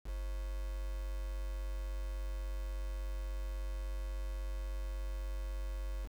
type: tone with quantisation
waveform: sine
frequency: 48.21 Hz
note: G1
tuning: 28 cents flat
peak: -36 dBFS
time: 0.04-6.09 s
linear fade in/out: 50 ms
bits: 8
effects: none